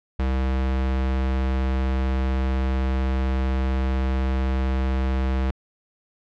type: tone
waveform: square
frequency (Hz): 65.41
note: C2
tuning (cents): 0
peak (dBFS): -21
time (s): 0.19-5.51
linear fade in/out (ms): 5
effects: low-pass 3000 Hz 12 dB/octave